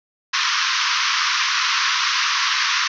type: band-pass noise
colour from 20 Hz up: pink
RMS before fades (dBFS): -20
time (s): 0.33-2.88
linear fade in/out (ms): 10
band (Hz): 1000 to 6100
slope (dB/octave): 96
effects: none